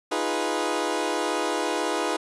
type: chord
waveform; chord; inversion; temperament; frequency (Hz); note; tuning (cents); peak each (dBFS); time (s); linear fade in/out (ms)
20% pulse; F half-diminished seventh; third; equal; 311.1 / 349.2 / 415.3 / 493.9; Eb4 / F4 / Ab4 / Cb5; 0 / 0 / 0 / 0; -25; 0.11-2.17; 10
effects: resampled to 24000 Hz